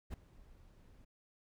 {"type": "noise with ADSR envelope", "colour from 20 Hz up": "brown", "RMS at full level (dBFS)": -39, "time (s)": [0.1, 1.05], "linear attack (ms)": 34, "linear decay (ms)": 9, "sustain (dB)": -21, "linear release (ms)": 10, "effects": []}